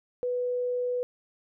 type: tone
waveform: sine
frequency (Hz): 493.9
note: B4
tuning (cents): 0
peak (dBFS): -26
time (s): 0.23-1.03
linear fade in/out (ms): 0
effects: none